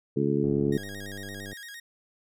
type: harmonic tone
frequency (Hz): 70.9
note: C#2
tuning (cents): +40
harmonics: 2 / 3 / 4 / 5 / 6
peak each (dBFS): -29 / -29 / -29 / -29 / -29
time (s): 0.16-0.78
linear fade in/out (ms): 10
type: click train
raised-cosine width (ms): 2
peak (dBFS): -29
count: 109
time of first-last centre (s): 0.44-1.53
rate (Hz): 99.1
type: tone with vibrato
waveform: sawtooth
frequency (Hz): 1751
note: A6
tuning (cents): -9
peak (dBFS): -37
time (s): 0.72-1.8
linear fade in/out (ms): 5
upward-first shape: square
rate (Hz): 8.8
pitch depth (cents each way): 110
effects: none